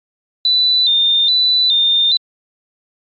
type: tone with vibrato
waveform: sine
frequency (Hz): 3798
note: A#7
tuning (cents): +32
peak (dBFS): -9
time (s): 0.45-2.17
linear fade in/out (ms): 2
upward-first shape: square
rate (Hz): 1.2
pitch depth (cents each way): 82
effects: tanh soft clip ceiling -5 dBFS + MP3 32 kbps